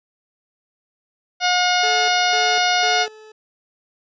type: harmonic tone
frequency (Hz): 720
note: F#5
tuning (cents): -47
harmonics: 1 / 2 / 3 / 4 / 5 / 6 / 7 / 8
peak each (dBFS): -19 / -22 / -24 / -25 / -26 / -27 / -27 / -28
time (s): 1.4-3.07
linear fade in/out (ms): 50
type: tone with tremolo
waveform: 40% pulse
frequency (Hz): 432.6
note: A4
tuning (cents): -29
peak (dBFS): -26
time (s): 1.83-3.32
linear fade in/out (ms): 5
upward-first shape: square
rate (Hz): 2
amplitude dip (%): 80
effects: resampled to 16000 Hz